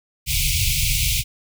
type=band-stop noise; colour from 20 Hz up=pink; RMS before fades=-20 dBFS; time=0.26-1.24 s; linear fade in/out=50 ms; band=150 to 2200 Hz; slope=96 dB/octave; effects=none